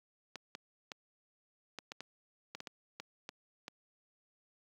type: clicks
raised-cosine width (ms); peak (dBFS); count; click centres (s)
0.2; -25; 12; 0.357 / 0.551 / 0.918 / 1.787 / 1.919 / 2.006 / 2.55 / 2.604 / 2.672 / 3 / 3.291 / 3.681
effects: high-pass 150 Hz 12 dB/octave + 11-bit